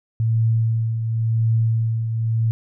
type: tone with tremolo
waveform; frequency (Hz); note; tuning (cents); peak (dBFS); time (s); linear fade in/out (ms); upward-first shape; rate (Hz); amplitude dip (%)
sine; 113.1; A2; +48; -14; 0.2-2.51; 0; triangle; 0.93; 55
effects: none